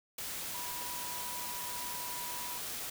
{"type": "tone in noise", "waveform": "sine", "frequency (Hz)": 976, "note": "B5", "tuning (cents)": -21, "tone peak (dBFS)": -44, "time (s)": [0.54, 2.58], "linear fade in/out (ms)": 5, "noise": "white", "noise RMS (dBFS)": -40, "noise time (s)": [0.18, 2.9], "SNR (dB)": -7, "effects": []}